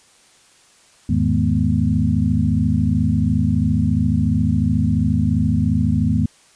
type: tone cluster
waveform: sine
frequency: 82.7 / 105.6 / 157.7 / 211.5 / 245.8 Hz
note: E2 / G#2 / D#3 / G#3 / B3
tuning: +6 / +29 / +24 / +32 / -8 cents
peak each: -21 dBFS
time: 1.09-6.26 s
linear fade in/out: 5 ms
effects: white hiss -52 dBFS RMS until 6.55 s + resampled to 22050 Hz

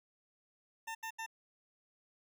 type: tone bursts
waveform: 20% pulse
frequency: 900 Hz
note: A5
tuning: 39 cents sharp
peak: -35 dBFS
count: 3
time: 0.87-1.264 s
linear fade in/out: 10 ms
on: 80 ms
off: 77 ms
effects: none

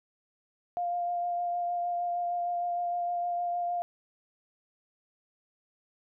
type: tone with vibrato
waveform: sine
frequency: 701 Hz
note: F5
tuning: 6 cents sharp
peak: -28 dBFS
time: 0.77-3.82 s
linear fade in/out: 0 ms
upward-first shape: sine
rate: 6.5 Hz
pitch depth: 13 cents each way
effects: none

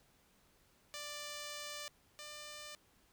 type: tone pair in turn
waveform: 5% pulse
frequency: 590 / 596.2 Hz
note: D5 / D5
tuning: +8 / +26 cents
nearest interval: unison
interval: 18 cents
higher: second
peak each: -32 / -36 dBFS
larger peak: first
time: 0.94-1.88 / 2.19-2.75 s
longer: first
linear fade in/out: 0 ms
effects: pink hiss -70 dBFS RMS until 3.12 s

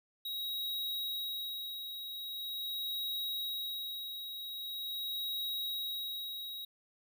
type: tone with tremolo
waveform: square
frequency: 3819 Hz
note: A#7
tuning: 41 cents sharp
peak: -35 dBFS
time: 0.25-6.65 s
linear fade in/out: 5 ms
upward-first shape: sine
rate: 0.43 Hz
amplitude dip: 50%
effects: none

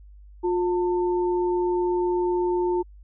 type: tone pair together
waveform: sine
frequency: 355.6 / 896 Hz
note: F4 / A5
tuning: +31 / +31 cents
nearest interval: octave + major third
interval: 1600 cents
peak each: -21 / -29 dBFS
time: 0.43-2.83 s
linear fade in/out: 20 ms
effects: added 50 Hz sine -44 dBFS peak until 3.03 s

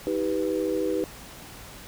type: chord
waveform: sine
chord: Eb augmented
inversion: none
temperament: equal with one note detuned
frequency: 318.6 / 392 / 493.9 Hz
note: Eb4 / G4 / B4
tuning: +41 / 0 / 0 cents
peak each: -28 dBFS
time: 0.07-1.04 s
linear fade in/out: 0 ms
effects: pink hiss -44 dBFS RMS until 1.87 s

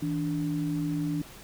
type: tone pair together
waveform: sine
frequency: 161.58 / 291.5 Hz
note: E3 / D4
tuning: -34 / -13 cents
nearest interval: minor seventh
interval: 1021 cents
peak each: -30 / -29 dBFS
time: 0.02-1.22 s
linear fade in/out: 5 ms
effects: pink hiss -48 dBFS RMS until 1.43 s

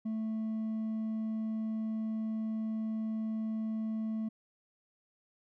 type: tone with hard clipping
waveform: sine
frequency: 220 Hz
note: A3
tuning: in tune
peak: -33 dBFS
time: 0.05-4.29 s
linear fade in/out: 10 ms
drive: 2 dB
effects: none

